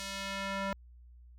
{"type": "tone with band-pass filter sweep", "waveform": "square", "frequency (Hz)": 195.9, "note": "G3", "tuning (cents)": -1, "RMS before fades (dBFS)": -37, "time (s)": [0, 0.73], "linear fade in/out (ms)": 0, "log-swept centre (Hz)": [5300, 1100], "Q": 0.73, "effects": ["added 60 Hz sine -52 dBFS peak until 1.38 s"]}